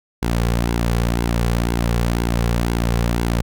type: tone with flanger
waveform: sawtooth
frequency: 58.27 Hz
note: A#1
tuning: in tune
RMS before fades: -19 dBFS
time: 0.22-3.42 s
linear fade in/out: 10 ms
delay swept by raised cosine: 1.6 to 3.3 ms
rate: 2 Hz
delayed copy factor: -0.5
effects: none